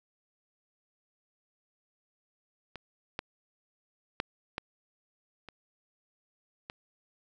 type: clicks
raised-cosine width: 0.3 ms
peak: -25 / -17 / -13 / -17 / -29 / -23 dBFS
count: 6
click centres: 2.757 / 3.191 / 4.201 / 4.581 / 5.487 / 6.699 s
effects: none